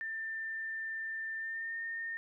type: tone with pitch glide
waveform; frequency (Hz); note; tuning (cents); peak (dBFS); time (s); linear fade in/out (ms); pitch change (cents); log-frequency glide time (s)
sine; 1789 to 1826.6; A6 to A#6; +28 to -36; -36; 0.01-2.17; 0; +36; 1.37-1.76
effects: none